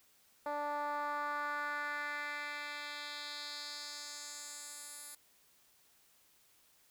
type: tone with band-pass filter sweep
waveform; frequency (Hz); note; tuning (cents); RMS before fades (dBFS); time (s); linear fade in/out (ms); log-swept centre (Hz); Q
10% pulse; 292.8; D4; -5; -41; 0.46-5.15; 2; 730 to 11000; 2
effects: white hiss -68 dBFS RMS until 6.9 s